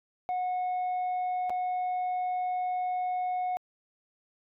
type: tone with dropouts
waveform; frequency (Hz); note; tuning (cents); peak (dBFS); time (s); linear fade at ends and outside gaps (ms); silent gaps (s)
sine; 730; F#5; -24; -25; 0.29-3.57; 0; 1.496-1.503
effects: tanh soft clip ceiling -27 dBFS